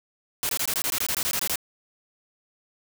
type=noise bursts; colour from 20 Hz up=white; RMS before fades=-26 dBFS; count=14; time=0.43-1.557 s; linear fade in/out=0 ms; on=61 ms; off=21 ms; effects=none